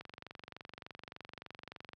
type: click train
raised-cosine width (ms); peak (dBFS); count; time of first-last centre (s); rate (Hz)
0.3; -30; 46; 0.01-1.933; 23.4
effects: high-pass 80 Hz 12 dB/octave